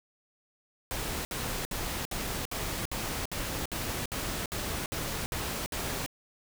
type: noise bursts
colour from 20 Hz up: pink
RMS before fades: -34 dBFS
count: 13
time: 0.91-6.062 s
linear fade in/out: 0 ms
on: 340 ms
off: 61 ms
effects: none